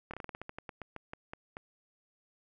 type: slowing click train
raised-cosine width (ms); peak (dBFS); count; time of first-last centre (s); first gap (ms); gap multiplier
0.5; -26; 16; 0.11-1.569; 26; 1.17
effects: none